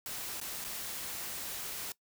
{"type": "noise with dropouts", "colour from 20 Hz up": "white", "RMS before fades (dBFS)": -40, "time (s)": [0.06, 1.92], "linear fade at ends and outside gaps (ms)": 1, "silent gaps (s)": [[0.401, 0.413], [0.642, 0.647]], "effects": ["noise-tail reverb RT60 0.1 s tail -20 dB re dry"]}